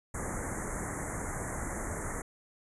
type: band-stop noise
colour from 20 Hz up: pink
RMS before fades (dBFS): -36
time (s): 0.14-2.22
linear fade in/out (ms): 5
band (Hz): 2100 to 6400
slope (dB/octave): 96
effects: resampled to 24000 Hz